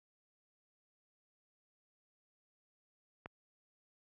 click, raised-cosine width 0.5 ms, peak -29 dBFS, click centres 3.259 s, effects high-pass 60 Hz 12 dB/octave

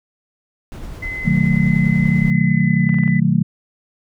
brown noise with tremolo, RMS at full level -29 dBFS, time 0.72-2.3 s, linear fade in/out 0 ms, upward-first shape sine, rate 9.8 Hz, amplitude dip 25%
sine tone with pitch glide, 2040 to 1999.2 Hz, C7 to B6, -44 to +21 cents, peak -24 dBFS, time 1.02-3.2 s, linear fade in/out 10 ms, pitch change -35 cents, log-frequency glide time 2.27-3.01 s
sine chord, B dominant seventh, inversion none, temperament just, 123.47 / 154.34 / 185.21 / 222.2 Hz, B2 / D#3 / F#3 / A3, 0 / -14 / +2 / +17 cents, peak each -22 / -16 / -17 / -19 dBFS, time 1.25-3.43 s, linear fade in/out 10 ms
clicks, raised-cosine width 0.5 ms, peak -21 dBFS, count 5, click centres 2.892 / 2.943 / 2.986 / 3.036 / 3.078 s
effects none

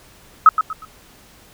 sine tone with echo, 1280 Hz, D#6, 49 cents sharp, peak -3 dBFS, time 0.46-0.49 s, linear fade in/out 2 ms, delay 120 ms, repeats 3, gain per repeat -10 dB, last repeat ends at 0.85 s, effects pink hiss -48 dBFS RMS until 1.53 s

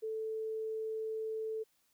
sine tone, 440 Hz, A4, in tune, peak -35 dBFS, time 0.02-1.64 s, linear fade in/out 20 ms, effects white hiss -74 dBFS RMS until 1.93 s

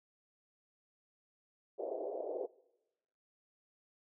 pink band-pass noise, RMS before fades -40 dBFS, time 1.78-2.47 s, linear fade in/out 20 ms, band 380 to 670 Hz, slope 48 dB/octave, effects noise-tail reverb RT60 1.0 s tail -23 dB re dry

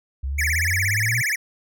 sine exponential sweep, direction up, 65.41 to 123.47 Hz, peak -23 dBFS, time 0.23-1.22 s, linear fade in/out 10 ms
square tone with vibrato, 1988 Hz, B6, 11 cents sharp, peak -21 dBFS, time 0.38-1.36 s, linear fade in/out 10 ms, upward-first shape sine, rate 17 Hz, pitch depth 290 cents each way
effects none

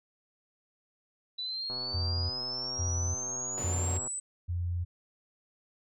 sine exponential sweep, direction up, 3951 to 8090 Hz, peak -33 dBFS, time 1.38-4.2 s, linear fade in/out 10 ms
click train, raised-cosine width 1 ms, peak -31 dBFS, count 300, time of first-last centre 1.7-4.073 s, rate 126 Hz
sine tone bursts, 87.5 Hz, F2, 4 cents sharp, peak -29 dBFS, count 4, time 1.93-4.85 s, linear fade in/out 20 ms, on 370 ms, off 480 ms
10% pulse chord, Bb augmented, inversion none, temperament equal with one note detuned, 119.2 / 146.83 / 185 Hz, Bb2 / D3 / F#3, +39 / 0 / 0 cents, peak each -35 dBFS, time 3.57-3.98 s, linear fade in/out 10 ms
effects none

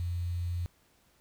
sine tone with quantisation, 87.31 Hz, F2, in tune, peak -30 dBFS, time 0-0.66 s, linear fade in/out 0 ms, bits 9, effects pink hiss -67 dBFS RMS until 1.2 s

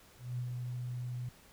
sine tone with ADSR envelope, 123.47 Hz, B2, in tune, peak -33 dBFS, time 0.18-1.29 s, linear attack 200 ms, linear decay 85 ms, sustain -3 dB, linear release 4 ms, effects pink hiss -60 dBFS RMS until 1.52 s

